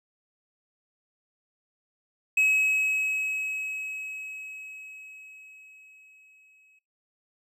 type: tone with exponential decay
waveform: triangle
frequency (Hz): 2560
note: D#7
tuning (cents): +49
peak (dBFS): -17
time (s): 2.37-6.79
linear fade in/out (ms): 5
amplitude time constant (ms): 960
effects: noise-tail reverb RT60 0.3 s tail -25 dB re dry